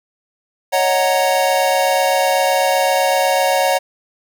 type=chord; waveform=square; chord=D# minor seventh; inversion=third; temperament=equal; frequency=554.4 / 622.3 / 740 / 932.3 Hz; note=C#5 / D#5 / F#5 / A#5; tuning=0 / 0 / 0 / 0 cents; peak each=-18 / -23 / -18 / -22 dBFS; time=0.72-3.79 s; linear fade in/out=20 ms; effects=none